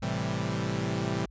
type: chord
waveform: sawtooth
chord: A minor seventh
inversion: none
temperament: equal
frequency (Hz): 110 / 130.81 / 164.81 / 196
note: A2 / C3 / E3 / G3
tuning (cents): 0 / 0 / 0 / 0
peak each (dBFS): -30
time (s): 0.02-1.26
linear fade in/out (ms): 10
effects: added 50 Hz sine -49 dBFS peak until 1.3 s + resampled to 16000 Hz